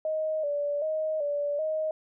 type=tone with vibrato; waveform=sine; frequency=602 Hz; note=D5; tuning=43 cents sharp; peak=-26 dBFS; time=0.05-1.91 s; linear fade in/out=2 ms; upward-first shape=square; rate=1.3 Hz; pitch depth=67 cents each way; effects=none